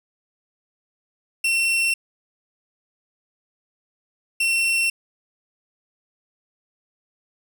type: tone pair in turn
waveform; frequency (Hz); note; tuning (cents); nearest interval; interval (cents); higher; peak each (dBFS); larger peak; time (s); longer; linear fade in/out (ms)
40% pulse; 2712 / 2712; E7 / E7; +49 / +49; unison; 0; neither; -17 / -17; neither; 1.44-1.94 / 4.4-4.9; neither; 5
effects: none